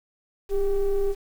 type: ring-modulated tone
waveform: triangle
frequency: 190.9 Hz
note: G3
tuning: 46 cents flat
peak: -14 dBFS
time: 0.49-1.15 s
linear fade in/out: 50 ms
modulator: 207 Hz
effects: tanh soft clip ceiling -12 dBFS + 8-bit